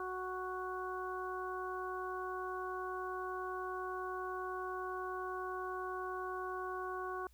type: harmonic tone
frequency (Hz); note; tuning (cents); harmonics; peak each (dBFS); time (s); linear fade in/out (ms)
370; F#4; 0; 1 / 2 / 3 / 4; -42 / -46 / -42 / -47; 0-7.27; 2
effects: added 60 Hz sine -62 dBFS peak until 7.33 s + white hiss -73 dBFS RMS until 7.33 s